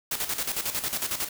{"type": "noise with tremolo", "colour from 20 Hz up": "white", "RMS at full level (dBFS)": -28, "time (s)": [0.11, 1.29], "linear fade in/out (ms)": 5, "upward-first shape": "square", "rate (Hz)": 11, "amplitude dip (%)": 65, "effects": []}